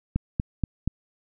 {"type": "click train", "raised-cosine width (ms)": 5, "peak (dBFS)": -11, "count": 4, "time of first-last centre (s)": [0.16, 0.876], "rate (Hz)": 4.19, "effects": []}